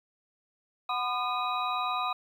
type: tone cluster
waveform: sine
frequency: 738 / 1009 / 1221 / 2490 / 3883 Hz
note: F#5 / B5 / D#6 / D#7 / B7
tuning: -5 / +37 / -33 / +1 / -30 cents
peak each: -34 / -34 / -31 / -39 / -38 dBFS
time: 0.89-2.13 s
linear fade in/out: 5 ms
effects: 10-bit